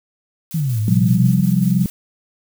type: noise with tremolo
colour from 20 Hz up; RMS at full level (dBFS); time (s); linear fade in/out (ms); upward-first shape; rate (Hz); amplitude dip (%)
blue; -35; 0.51-1.9; 0; square; 5.4; 35
type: exponential two-way sweep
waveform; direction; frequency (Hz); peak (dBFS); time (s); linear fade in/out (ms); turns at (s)
sine; down then up; 169.6 to 106.4 to 132.9; -16; 0.54-1.4; 5; 0.8
type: chord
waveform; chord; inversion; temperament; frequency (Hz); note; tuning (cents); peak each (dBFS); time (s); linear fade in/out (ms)
sine; C suspended fourth; none; equal; 130.81 / 174.61 / 196; C3 / F3 / G3; 0 / 0 / 0; -19 / -16 / -17; 0.88-1.86; 2
effects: none